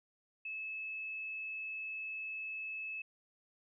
sine tone, 2600 Hz, E7, 24 cents flat, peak -39 dBFS, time 0.45-3.02 s, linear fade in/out 5 ms, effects none

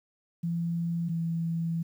sine tone pair in turn, 169.1 / 166 Hz, E3 / E3, +44 / +12 cents, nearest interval unison, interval 32 cents, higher first, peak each -27 dBFS, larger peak neither, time 0.43-1.09 / 1.09-1.83 s, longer second, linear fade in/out 10 ms, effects 10-bit

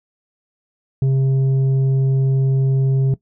sine tone with tanh clipping, 134.1 Hz, C3, 43 cents sharp, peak -14 dBFS, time 1.02-3.14 s, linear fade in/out 2 ms, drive 5 dB, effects noise-tail reverb RT60 0.1 s tail -17 dB re dry

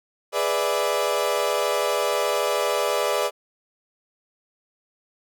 30% pulse chord, E dominant seventh, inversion first, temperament equal, 415.3 / 493.9 / 587.3 / 659.3 Hz, G#4 / B4 / D5 / E5, 0 / 0 / 0 / 0 cents, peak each -25 / -24 / -22 / -27 dBFS, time 0.32-3.31 s, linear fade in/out 50 ms, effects none

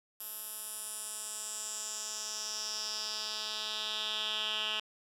10% pulse tone with band-pass filter sweep, 215 Hz, A3, 40 cents flat, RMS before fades -38 dBFS, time 0.2-4.8 s, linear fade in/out 5 ms, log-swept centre 12000 to 2900 Hz, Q 3.6, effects none

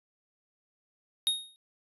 square tone with exponential decay, 3729 Hz, A#7, in tune, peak -22 dBFS, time 1.27-1.56 s, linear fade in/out 0 ms, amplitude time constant 62 ms, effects resampled to 32000 Hz

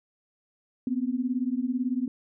sine beating tone pair, 243 / 261 Hz, B3 / C4, -28 / -4 cents, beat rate 18 Hz, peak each -28 / -28 dBFS, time 0.87-2.08 s, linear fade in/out 2 ms, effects none

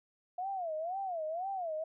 sine tone with vibrato, 698.5 Hz, F5, in tune, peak -34 dBFS, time 0.38-1.84 s, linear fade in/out 5 ms, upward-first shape sine, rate 2 Hz, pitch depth 210 cents each way, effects none

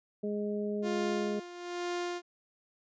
harmonic tone, 207.7 Hz, G#3, in tune, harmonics 1 / 2 / 3, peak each -34 / -34 / -41 dBFS, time 0.23-1.4 s, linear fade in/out 10 ms
sawtooth tone with tremolo, 351.7 Hz, F4, 12 cents sharp, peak -28 dBFS, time 0.82-2.22 s, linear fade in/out 50 ms, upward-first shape sine, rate 1.1 Hz, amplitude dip 75%
effects resampled to 16000 Hz

